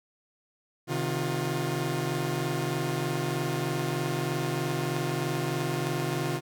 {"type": "tone cluster", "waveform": "sawtooth", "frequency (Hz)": [131.5, 154.7, 354.7], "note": ["C3", "D#3", "F4"], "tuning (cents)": [9, -10, 27], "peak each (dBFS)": -28, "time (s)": [0.87, 6.41], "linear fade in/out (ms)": 50, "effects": []}